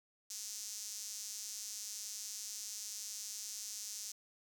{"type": "tone with high-pass filter", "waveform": "sawtooth", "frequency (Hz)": 210.5, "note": "G#3", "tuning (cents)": 24, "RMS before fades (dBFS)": -45, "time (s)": [0.3, 4.12], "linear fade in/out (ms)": 5, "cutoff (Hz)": 6100, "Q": 3.1, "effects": []}